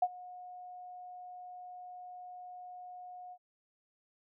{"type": "tone with ADSR envelope", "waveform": "sine", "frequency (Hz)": 724, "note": "F#5", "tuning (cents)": -38, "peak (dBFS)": -23, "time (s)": [0.02, 3.38], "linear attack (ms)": 6, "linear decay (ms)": 48, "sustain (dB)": -22, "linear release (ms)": 58, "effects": []}